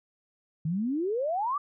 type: exponential sweep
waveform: sine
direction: up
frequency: 150.1 to 1207 Hz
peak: -26 dBFS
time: 0.65-1.58 s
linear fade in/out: 5 ms
effects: none